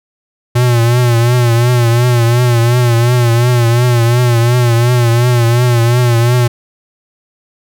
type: tone with vibrato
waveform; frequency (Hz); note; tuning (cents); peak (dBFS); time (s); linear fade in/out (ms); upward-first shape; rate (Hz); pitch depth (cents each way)
square; 120; B2; -49; -8; 0.55-6.48; 10; triangle; 2.8; 77
effects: none